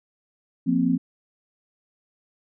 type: chord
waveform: sine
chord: F suspended fourth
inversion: none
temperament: equal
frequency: 174.61 / 233.1 / 261.6 Hz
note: F3 / Bb3 / C4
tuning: 0 / 0 / 0 cents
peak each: -24 / -24 / -21 dBFS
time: 0.66-0.98 s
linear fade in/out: 20 ms
effects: none